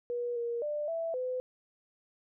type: tone with pitch steps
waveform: sine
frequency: 482.1 / 471.2 / 594 / 661 / 507 Hz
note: B4 / A#4 / D5 / E5 / B4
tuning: -42 / +19 / +20 / +5 / +45 cents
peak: -31 dBFS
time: 0.1-1.4 s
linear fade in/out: 0 ms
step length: 260 ms
effects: none